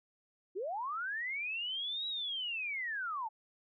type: linear two-way sweep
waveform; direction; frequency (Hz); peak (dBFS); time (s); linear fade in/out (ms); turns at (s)
sine; up then down; 335.2 to 3891 to 833; -35; 0.55-3.29; 20; 2.07
effects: none